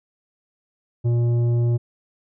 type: tone with tanh clipping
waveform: sine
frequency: 118.9 Hz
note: A#2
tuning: 35 cents sharp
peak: -18 dBFS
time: 1.04-1.78 s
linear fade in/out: 20 ms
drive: 9 dB
effects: none